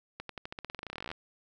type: accelerating click train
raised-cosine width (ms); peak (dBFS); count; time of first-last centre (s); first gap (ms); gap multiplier
0.3; -23; 24; 0.2-1.115; 93; 0.91
effects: none